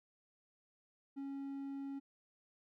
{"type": "tone", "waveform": "triangle", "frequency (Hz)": 275.8, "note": "C#4", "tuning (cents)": -9, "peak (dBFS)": -39, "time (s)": [1.16, 2], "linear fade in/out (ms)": 20, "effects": []}